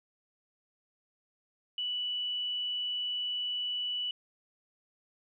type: tone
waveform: sine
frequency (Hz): 2960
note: F#7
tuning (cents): 0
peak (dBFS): -31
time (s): 1.78-4.11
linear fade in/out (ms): 2
effects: none